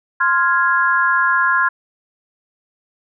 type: chord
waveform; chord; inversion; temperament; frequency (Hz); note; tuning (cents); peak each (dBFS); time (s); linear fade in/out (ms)
sine; F minor; second; equal; 1046.5 / 1396.9 / 1661.2; C6 / F6 / Ab6; 0 / 0 / 0; -17; 0.2-1.69; 10
effects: none